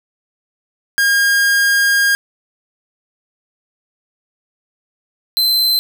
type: tone pair in turn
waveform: 45% pulse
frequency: 1620 / 4082 Hz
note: G#6 / C8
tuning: -43 / -44 cents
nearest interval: octave + major third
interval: 1599 cents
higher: second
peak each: -11 dBFS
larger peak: neither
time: 0.98-2.15 / 5.37-5.79 s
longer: first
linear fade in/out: 0 ms
effects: none